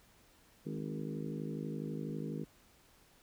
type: harmonic tone with a mistuned harmonic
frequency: 52.1 Hz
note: G#1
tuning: 6 cents sharp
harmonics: 3 / 4 / 5 / 6 / 7 / 8 / 9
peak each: -41 / -43 / -45 / -47 / -48 / -49 / -50 dBFS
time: 0.65-2.45 s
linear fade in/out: 20 ms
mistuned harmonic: 5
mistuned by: +34 cents
effects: pink hiss -65 dBFS RMS until 3.22 s